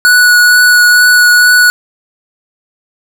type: tone with vibrato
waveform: square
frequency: 1469 Hz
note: F#6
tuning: 13 cents flat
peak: -4 dBFS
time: 0.05-1.7 s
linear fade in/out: 0 ms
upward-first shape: triangle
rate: 2.2 Hz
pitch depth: 12 cents each way
effects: none